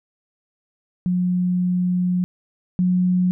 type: tone pair in turn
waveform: sine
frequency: 180 / 181.36 Hz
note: F#3 / F#3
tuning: -47 / -34 cents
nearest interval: unison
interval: 13 cents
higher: second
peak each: -17 / -15 dBFS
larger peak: second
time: 1.06-2.24 / 2.79-3.31 s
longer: first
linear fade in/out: 0 ms
effects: none